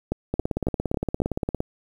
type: two click trains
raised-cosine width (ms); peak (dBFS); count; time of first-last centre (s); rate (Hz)
2; -10 / -11; 5 / 23; 0.12-1.219 / 0.34-1.604; 3.64 / 17.4
effects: 8-bit